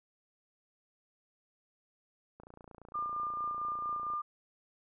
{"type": "click train", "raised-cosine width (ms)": 1, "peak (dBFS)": -37, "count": 51, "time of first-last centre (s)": [2.4, 4.136], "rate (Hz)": 28.8}
{"type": "tone with tremolo", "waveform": "sine", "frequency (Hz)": 1200, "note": "D6", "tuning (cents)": 37, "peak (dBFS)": -32, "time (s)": [2.94, 4.22], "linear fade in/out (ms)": 10, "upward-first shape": "sine", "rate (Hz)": 4.4, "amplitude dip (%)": 30}
{"effects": []}